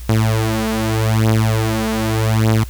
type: beating tone pair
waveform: sawtooth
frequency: 110 / 110.83 Hz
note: A2 / A2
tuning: 0 / +13 cents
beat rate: 0.83 Hz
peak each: -13 dBFS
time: 0.09-2.64 s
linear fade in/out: 5 ms
effects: added 60 Hz sine -28 dBFS peak until 2.69 s + white hiss -42 dBFS RMS until 2.69 s